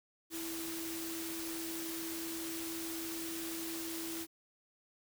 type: tone in noise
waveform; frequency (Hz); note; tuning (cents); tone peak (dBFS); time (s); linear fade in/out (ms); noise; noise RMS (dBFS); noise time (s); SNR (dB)
sine; 329.6; E4; 0; -41; 0.3-4.27; 50; white; -43; 0.3-4.27; -1
effects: none